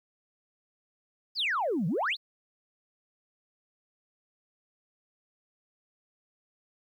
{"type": "exponential two-way sweep", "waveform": "sine", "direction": "down then up", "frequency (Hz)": [5274, 148.3, 4693], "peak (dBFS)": -25, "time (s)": [1.35, 2.17], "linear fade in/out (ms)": 50, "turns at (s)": 1.87, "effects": ["tanh soft clip ceiling -22 dBFS", "11-bit"]}